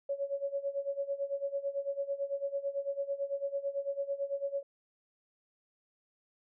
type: tone with tremolo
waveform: sine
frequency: 558 Hz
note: C#5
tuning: 11 cents sharp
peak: -29 dBFS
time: 0.09-4.63 s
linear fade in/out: 5 ms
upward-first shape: sine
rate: 9 Hz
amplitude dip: 85%
effects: none